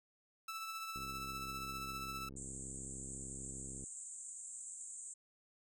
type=tone with tremolo; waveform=sawtooth; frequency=1318.5 Hz; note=E6; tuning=in tune; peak=-37 dBFS; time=0.48-2.29 s; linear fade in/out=5 ms; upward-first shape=triangle; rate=15 Hz; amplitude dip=40%
type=click train; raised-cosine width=3 ms; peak=-39 dBFS; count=193; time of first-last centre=0.96-3.839 s; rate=66.7 Hz
type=band-pass noise; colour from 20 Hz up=pink; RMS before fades=-49 dBFS; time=2.36-5.14 s; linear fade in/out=10 ms; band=7100 to 8600 Hz; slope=96 dB/octave
effects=none